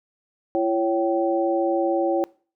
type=tone cluster; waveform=sine; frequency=338.4 / 556 / 772 Hz; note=E4 / C#5 / G5; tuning=+45 / +5 / -27 cents; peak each=-22 / -23 / -26 dBFS; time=0.55-2.24 s; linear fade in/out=0 ms; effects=noise-tail reverb RT60 0.4 s tail -22 dB re dry